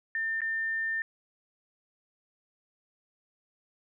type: tone with dropouts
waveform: sine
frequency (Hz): 1800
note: A6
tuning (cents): +39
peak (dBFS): -28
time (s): 0.15-1.02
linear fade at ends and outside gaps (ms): 1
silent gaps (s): 0.406-0.417
effects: none